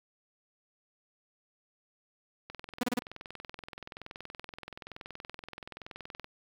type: click train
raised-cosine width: 0.3 ms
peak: -26 dBFS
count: 80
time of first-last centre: 2.5-6.244 s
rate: 21.1 Hz
type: tone bursts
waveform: sawtooth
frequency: 244.8 Hz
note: B3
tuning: 15 cents flat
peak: -24 dBFS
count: 4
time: 2.81-2.992 s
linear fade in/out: 5 ms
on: 23 ms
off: 30 ms
effects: 9-bit